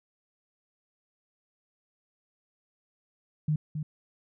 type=tone with echo; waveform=sine; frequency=152.7 Hz; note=D#3; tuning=32 cents flat; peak=-23 dBFS; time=3.48-3.56 s; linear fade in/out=5 ms; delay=270 ms; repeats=1; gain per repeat=-7 dB; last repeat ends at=3.83 s; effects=none